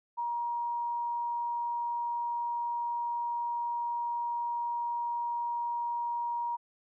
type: tone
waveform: sine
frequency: 948 Hz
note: A#5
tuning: 29 cents sharp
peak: -30 dBFS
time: 0.17-6.57 s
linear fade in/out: 20 ms
effects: none